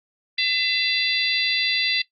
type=harmonic tone with a mistuned harmonic; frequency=673 Hz; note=E5; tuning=36 cents sharp; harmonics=3 / 4 / 5 / 6 / 7; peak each=-26 / -26 / -26 / -26 / -26 dBFS; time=0.38-2.02 s; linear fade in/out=5 ms; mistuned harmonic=5; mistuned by=+62 cents; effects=noise-tail reverb RT60 0.1 s tail -17 dB re dry + Opus 32 kbps